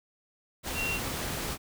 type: tone in noise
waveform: sine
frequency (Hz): 2744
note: F7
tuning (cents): -31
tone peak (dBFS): -30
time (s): 0.74-1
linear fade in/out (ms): 50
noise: pink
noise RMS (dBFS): -34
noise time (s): 0.63-1.58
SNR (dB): +1
effects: none